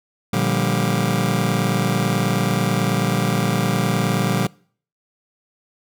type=chord; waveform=sawtooth; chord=G minor seventh; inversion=first; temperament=just; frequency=117.6 / 147 / 176.4 / 196 Hz; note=Bb2 / D3 / F3 / G3; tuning=+16 / +2 / +18 / 0 cents; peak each=-19 dBFS; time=0.33-4.47 s; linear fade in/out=5 ms; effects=noise-tail reverb RT60 0.5 s tail -24 dB re dry